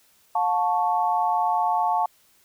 sine chord, F augmented, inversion none, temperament equal with one note detuned, 715.2 / 880 / 1108.7 Hz, F5 / A5 / C#6, +41 / 0 / 0 cents, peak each -24 / -22 / -28 dBFS, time 0.35-2.06 s, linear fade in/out 5 ms, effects white hiss -60 dBFS RMS until 2.44 s

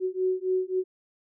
sine beating tone pair, 370 / 373.7 Hz, F#4 / F#4, 0 / +17 cents, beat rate 3.7 Hz, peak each -27 dBFS, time 0-0.84 s, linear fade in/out 50 ms, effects none

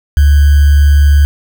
sine tone with sample-and-hold, 72.1 Hz, D2, 31 cents flat, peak -3 dBFS, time 0.17-1.25 s, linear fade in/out 0 ms, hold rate 1575 Hz, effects none

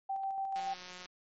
sine tone with tremolo, 778 Hz, G5, 13 cents flat, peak -32 dBFS, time 0.09-0.74 s, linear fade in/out 10 ms, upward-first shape square, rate 6.9 Hz, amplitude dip 30%
click train, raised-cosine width 0.2 ms, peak -30 dBFS, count 91, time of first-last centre 0.56-1.057 s, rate 181 Hz
effects MP3 32 kbps

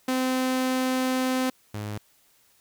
sawtooth tone pair in turn, 257.8 / 104.82 Hz, C4 / G#2, -26 / +16 cents, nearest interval octave + major third, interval 1558 cents, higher first, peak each -19 / -27 dBFS, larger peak first, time 0.08-1.5 / 1.74-1.98 s, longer first, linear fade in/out 5 ms, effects white hiss -62 dBFS RMS until 2.6 s

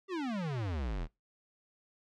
square exponential sweep, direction down, 400.4 to 36.49 Hz, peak -34 dBFS, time 0.08-1.08 s, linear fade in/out 50 ms, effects noise-tail reverb RT60 0.2 s tail -22 dB re dry + low-pass 4000 Hz 12 dB/octave

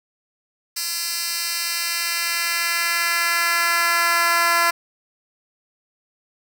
10% pulse tone with high-pass filter sweep, 340.4 Hz, F4, 44 cents flat, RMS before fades -21 dBFS, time 0.76-4.71 s, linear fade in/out 10 ms, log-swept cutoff 4800 to 980 Hz, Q 1, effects none

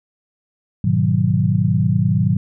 sine chord, G# minor seventh, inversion none, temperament equal, 103.83 / 123.47 / 155.56 / 185 Hz, G#2 / B2 / D#3 / F#3, 0 / 0 / 0 / 0 cents, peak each -19 dBFS, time 0.84-2.37 s, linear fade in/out 5 ms, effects none

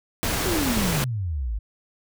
pink noise, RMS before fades -25 dBFS, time 0.23-1.04 s, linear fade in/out 0 ms
sine exponential sweep, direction down, 390 to 49 Hz, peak -24 dBFS, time 0.45-1.59 s, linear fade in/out 10 ms
effects none

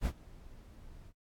brown noise with ADSR envelope, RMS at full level -28 dBFS, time 0.01-1.13 s, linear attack 51 ms, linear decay 57 ms, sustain -24 dB, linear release 52 ms, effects noise-tail reverb RT60 0.1 s tail -26 dB re dry + AAC 64 kbps

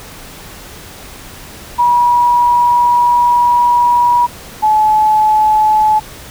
sine tone pair in turn, 965 / 858.7 Hz, B5 / A5, -40 / -42 cents, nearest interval major second, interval 202 cents, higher first, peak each -7 dBFS, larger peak neither, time 1.78-4.27 / 4.62-6 s, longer first, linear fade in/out 20 ms, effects pink hiss -33 dBFS RMS until 6.3 s

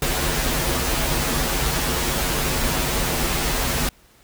pink noise with comb filter, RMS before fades -22 dBFS, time 0.02-3.89 s, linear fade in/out 2 ms, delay 10 ms, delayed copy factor -0.85, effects pink hiss -54 dBFS RMS until 4.23 s

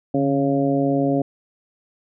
harmonic tone with a mistuned harmonic, 138.59 Hz, C#3, in tune, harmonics 1 / 2 / 3 / 4 / 5, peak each -25 / -19 / -26 / -24 / -27 dBFS, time 0.14-1.22 s, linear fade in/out 5 ms, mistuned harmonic 1, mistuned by +71 cents, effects none

